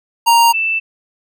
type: tone pair in turn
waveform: square / sine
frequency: 932.3 / 2653 Hz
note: A#5 / E7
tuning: 0 / +10 cents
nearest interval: octave + tritone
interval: 1810 cents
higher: second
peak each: -8 / -14 dBFS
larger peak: first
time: 0.26-0.53 / 0.53-0.8 s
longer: neither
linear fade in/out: 20 ms
effects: none